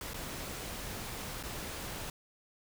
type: noise with dropouts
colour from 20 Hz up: pink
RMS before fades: -41 dBFS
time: 0.01-2.1 s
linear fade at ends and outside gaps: 2 ms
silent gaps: 0.135-0.142 / 1.429-1.435 s
effects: none